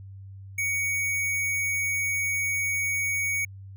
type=tone with sample-and-hold; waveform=sine; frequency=2245 Hz; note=C#7; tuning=21 cents sharp; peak=-24 dBFS; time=0.58-3.45 s; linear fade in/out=5 ms; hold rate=8820 Hz; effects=added 97 Hz sine -40 dBFS peak until 3.76 s